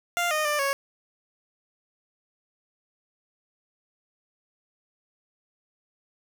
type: tone with pitch steps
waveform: 15% pulse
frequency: 697 / 615 / 594 / 553 Hz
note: F5 / D#5 / D5 / C#5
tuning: -4 / -20 / +20 / -4 cents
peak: -17 dBFS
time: 0.17-0.73 s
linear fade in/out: 0 ms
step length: 140 ms
effects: none